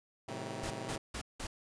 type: chord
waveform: 10% pulse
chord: A diminished seventh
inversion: none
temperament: just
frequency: 110 / 132 / 158.4 / 190.08 Hz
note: A2 / C3 / Eb3 / Gb3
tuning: 0 / +16 / +31 / +47 cents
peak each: -36 / -36 / -39 / -39 dBFS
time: 0.28-0.98 s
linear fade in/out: 5 ms
type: noise bursts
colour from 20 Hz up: pink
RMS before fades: -40 dBFS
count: 4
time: 0.63-1.47 s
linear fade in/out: 5 ms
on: 75 ms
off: 180 ms
effects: resampled to 22050 Hz